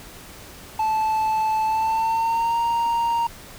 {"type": "tone with pitch glide", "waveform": "triangle", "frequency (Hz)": [874, 931.3], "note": ["A5", "A#5"], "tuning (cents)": [-12, -2], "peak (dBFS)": -17, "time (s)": [0.79, 3.27], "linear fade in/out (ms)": 5, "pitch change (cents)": 110, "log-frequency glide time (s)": [1.65, 2.59], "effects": ["pink hiss -42 dBFS RMS until 3.58 s"]}